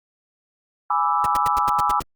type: chord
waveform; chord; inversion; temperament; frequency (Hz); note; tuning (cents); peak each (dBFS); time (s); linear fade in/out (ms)
sine; E dominant seventh; first; equal; 830.6 / 987.8 / 1174.7 / 1318.5; G#5 / B5 / D6 / E6; 0 / 0 / 0 / 0; -23; 0.9-2; 5
type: noise bursts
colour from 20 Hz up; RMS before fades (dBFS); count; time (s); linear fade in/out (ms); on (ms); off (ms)
pink; -29; 8; 1.24-2.023; 2; 20; 89
effects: Opus 48 kbps